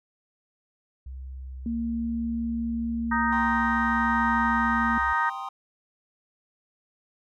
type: tone with vibrato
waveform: sine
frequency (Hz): 65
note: C2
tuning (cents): -11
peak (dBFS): -35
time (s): 1.06-5.13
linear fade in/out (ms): 5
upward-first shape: sine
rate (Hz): 1.1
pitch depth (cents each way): 14
type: tone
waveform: sine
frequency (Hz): 231.2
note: A#3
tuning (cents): -14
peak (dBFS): -26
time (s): 1.66-4.98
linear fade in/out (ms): 2
type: harmonic tone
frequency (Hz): 311.1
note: D#4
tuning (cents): 0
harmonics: 3 / 4 / 5 / 6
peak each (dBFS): -27 / -28 / -29 / -30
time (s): 3.11-5.3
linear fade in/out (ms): 10
type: chord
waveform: triangle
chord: C minor seventh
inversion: second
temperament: equal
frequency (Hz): 784 / 932.3 / 1046.5 / 1244.5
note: G5 / Bb5 / C6 / Eb6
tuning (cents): 0 / 0 / 0 / 0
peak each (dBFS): -35 / -39 / -35 / -35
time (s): 3.32-5.49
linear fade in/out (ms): 5
effects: none